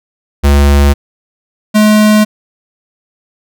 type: tone pair in turn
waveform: square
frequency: 71 / 212.8 Hz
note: C#2 / G#3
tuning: +42 / +42 cents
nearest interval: octave + perfect fifth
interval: 1900 cents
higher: second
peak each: -5 dBFS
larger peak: neither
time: 0.43-0.94 / 1.74-2.25 s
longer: neither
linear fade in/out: 20 ms
effects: none